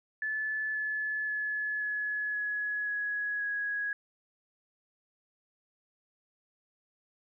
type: tone with pitch steps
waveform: sine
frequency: 1734 / 1722 / 1710.1 / 1698.3 / 1686.6 / 1674.9 / 1663.4 Hz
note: A6 / A6 / A6 / G#6 / G#6 / G#6 / G#6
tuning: -26 / -38 / -50 / +38 / +26 / +14 / +2 cents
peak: -30 dBFS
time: 0.22-3.93 s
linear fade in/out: 2 ms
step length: 530 ms
effects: none